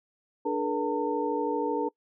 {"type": "tone cluster", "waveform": "sine", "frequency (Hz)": [295.8, 426, 478.9, 900], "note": ["D4", "G#4", "A#4", "A5"], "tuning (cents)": [13, 44, 47, 39], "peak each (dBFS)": -31, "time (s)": [0.45, 1.89], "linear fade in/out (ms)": 10, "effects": ["noise-tail reverb RT60 0.1 s tail -24 dB re dry"]}